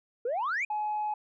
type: exponential sweep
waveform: sine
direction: up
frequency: 449.5 to 2504 Hz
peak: -26 dBFS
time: 0.25-0.65 s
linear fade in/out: 5 ms
type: tone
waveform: sine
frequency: 846 Hz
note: G#5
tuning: 32 cents sharp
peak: -27 dBFS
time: 0.7-1.14 s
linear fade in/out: 5 ms
effects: tanh soft clip ceiling -25 dBFS